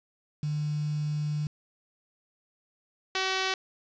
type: tone pair in turn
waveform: sine / 5% pulse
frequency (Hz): 149.7 / 379.2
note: D3 / F#4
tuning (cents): +33 / +43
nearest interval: octave + major third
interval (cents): 1610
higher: second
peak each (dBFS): -27 / -15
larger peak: second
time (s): 0.43-1.47 / 3.15-3.54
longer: first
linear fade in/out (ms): 2
effects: resampled to 16000 Hz + 8-bit